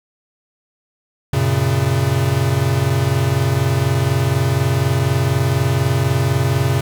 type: chord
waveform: square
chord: F# major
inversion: none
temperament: equal with one note detuned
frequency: 92.5 / 116.54 / 136.6 Hz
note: F#2 / A#2 / C#3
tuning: 0 / 0 / -25 cents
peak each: -22 / -20 / -18 dBFS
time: 1.33-6.81 s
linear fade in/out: 5 ms
effects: 7-bit